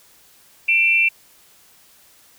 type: tone pair together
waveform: sine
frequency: 2360 / 2685 Hz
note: D7 / E7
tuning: +8 / +31 cents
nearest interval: major second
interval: 223 cents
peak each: -16 dBFS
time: 0.68-1.09 s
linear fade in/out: 10 ms
effects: white hiss -52 dBFS RMS until 2.38 s